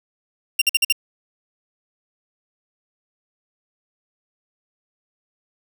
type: tone bursts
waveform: sawtooth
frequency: 2774 Hz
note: F7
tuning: 12 cents flat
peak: -10 dBFS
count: 5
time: 0.59-0.925 s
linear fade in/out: 5 ms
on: 27 ms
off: 50 ms
effects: none